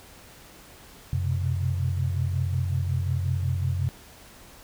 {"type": "tone cluster", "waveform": "sine", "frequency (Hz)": [91.1, 126.8, 132.3], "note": ["F#2", "B2", "C3"], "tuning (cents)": [-26, 46, 20], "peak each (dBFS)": [-25, -31, -29], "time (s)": [1.13, 3.89], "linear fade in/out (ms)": 0, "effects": ["pink hiss -49 dBFS RMS until 4.63 s"]}